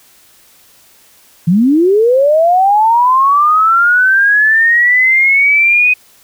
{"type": "linear sweep", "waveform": "sine", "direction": "up", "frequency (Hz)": [157.8, 2510], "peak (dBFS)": -6, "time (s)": [1.47, 5.94], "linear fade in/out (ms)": 10, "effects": ["white hiss -46 dBFS RMS until 6.23 s"]}